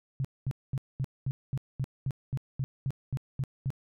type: tone bursts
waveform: sine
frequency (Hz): 133.6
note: C3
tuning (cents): +36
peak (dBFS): -27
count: 14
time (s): 0.2-3.704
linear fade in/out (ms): 0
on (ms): 46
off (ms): 220
effects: none